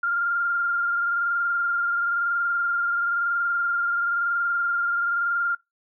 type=tone with frequency modulation; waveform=sine; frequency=1396.9 Hz; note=F6; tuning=in tune; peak=-21 dBFS; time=0.03-5.55 s; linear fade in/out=5 ms; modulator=21 Hz; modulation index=1; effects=noise-tail reverb RT60 0.2 s tail -24 dB re dry